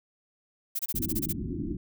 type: noise bursts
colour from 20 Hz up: violet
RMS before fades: -30 dBFS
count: 9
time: 0.75-1.328 s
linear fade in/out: 10 ms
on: 42 ms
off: 25 ms
type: low-pass noise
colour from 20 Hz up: white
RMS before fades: -33 dBFS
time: 0.94-1.77 s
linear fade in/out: 10 ms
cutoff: 350 Hz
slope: 96 dB/octave
effects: none